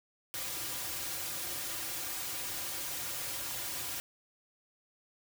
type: noise with comb filter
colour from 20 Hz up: white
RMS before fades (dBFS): -38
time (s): 0.34-4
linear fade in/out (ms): 0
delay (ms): 4.6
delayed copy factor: -1
effects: none